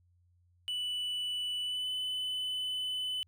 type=tone with pitch glide; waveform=triangle; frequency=2970 to 3010 Hz; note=F#7 to F#7; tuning=+6 to +29 cents; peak=-31 dBFS; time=0.68-3.23 s; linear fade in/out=0 ms; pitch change=+23 cents; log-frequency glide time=1.62-1.88 s; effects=added 88 Hz sine -65 dBFS peak until 3.27 s